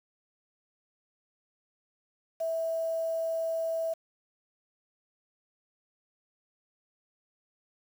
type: tone with quantisation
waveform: sine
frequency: 654 Hz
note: E5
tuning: 14 cents flat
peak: -28 dBFS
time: 2.4-3.94 s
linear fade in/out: 10 ms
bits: 8
effects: none